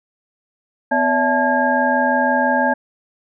sine tone cluster, 252.3 / 571 / 657 / 870 / 1627 Hz, B3 / D5 / E5 / A5 / G#6, +37 / -49 / -6 / -20 / -36 cents, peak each -21 / -21 / -23 / -18 / -20 dBFS, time 0.91-2.74 s, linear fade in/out 10 ms, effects none

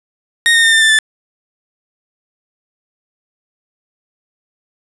30% pulse tone with pitch steps, 1858 / 1836.7 / 1815.6 / 1794.7 / 1774.1 / 1753.7 Hz, A#6 / A#6 / A#6 / A6 / A6 / A6, -6 / -26 / -46 / +34 / +14 / -6 cents, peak -5 dBFS, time 0.46-0.988 s, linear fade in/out 0 ms, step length 88 ms, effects resampled to 24000 Hz + 7-bit

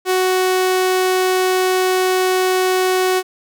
sawtooth tone, 371.1 Hz, F#4, 5 cents sharp, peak -10 dBFS, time 0.05-3.23 s, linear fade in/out 50 ms, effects none

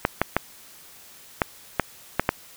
clicks, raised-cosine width 0.5 ms, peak -3 dBFS, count 7, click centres 0.051 / 0.216 / 0.366 / 1.418 / 1.797 / 2.196 / 2.291 s, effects white hiss -48 dBFS RMS until 2.56 s

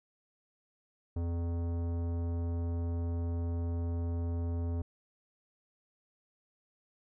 sine tone with tanh clipping, 85 Hz, F2, 46 cents flat, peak -33 dBFS, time 1.16-4.82 s, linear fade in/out 5 ms, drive 16 dB, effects none

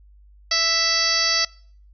harmonic tone, 660 Hz, E5, 2 cents sharp, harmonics 1 / 2 / 3 / 4 / 5 / 6 / 7 / 8 / 9, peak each -32 / -29 / -26 / -31 / -32 / -29 / -21 / -25 / -28 dBFS, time 0.51-1.45 s, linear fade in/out 5 ms, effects noise-tail reverb RT60 0.5 s tail -24 dB re dry + added 50 Hz sine -47 dBFS peak until 1.93 s

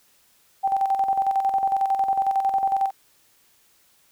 sine tone with tremolo, 780 Hz, G5, 9 cents flat, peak -17 dBFS, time 0.63-2.91 s, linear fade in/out 20 ms, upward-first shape square, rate 11 Hz, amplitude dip 55%, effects white hiss -60 dBFS RMS until 4.11 s

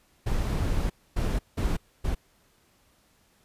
brown noise bursts at uneven times, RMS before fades -26 dBFS, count 4, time 0.26-0.9 / 1.16-1.39 / 1.57-1.77 / 2.04-2.15 s, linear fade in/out 10 ms, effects pink hiss -64 dBFS RMS until 3.44 s + resampled to 32000 Hz

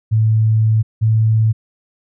sine tone pair in turn, 110 / 110.53 Hz, A2 / A2, 0 / +8 cents, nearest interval unison, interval 8 cents, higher second, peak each -10 dBFS, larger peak neither, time 0.11-0.83 / 1.01-1.53 s, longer first, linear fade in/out 20 ms, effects none

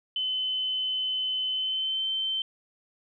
sine tone with pitch glide, 3040 to 3097 Hz, F#7 to G7, +46 to -22 cents, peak -26 dBFS, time 0.16-2.42 s, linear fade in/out 2 ms, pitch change +32 cents, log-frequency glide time 1.5-2.07 s, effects none

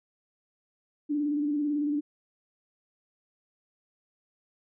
sine tone with vibrato, 293.7 Hz, D4, in tune, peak -25 dBFS, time 1.09-2.01 s, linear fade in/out 20 ms, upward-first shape square, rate 18 Hz, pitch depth 36 cents each way, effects none

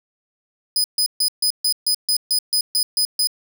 sawtooth tone bursts, 4998 Hz, D#8, 7 cents sharp, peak -13 dBFS, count 12, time 0.76-3.272 s, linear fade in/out 2 ms, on 81 ms, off 140 ms, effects none

